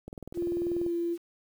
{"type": "click train", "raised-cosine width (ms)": 2, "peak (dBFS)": -27, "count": 17, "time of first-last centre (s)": [0.08, 0.864], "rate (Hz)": 20.4}
{"type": "tone with pitch glide", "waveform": "sine", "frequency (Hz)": [345.7, 341.3], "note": ["F4", "F4"], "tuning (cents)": [-18, -40], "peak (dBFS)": -27, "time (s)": [0.34, 1.18], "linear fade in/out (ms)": 50, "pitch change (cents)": -22, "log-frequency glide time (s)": [0.84, 0.93]}
{"effects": ["9-bit"]}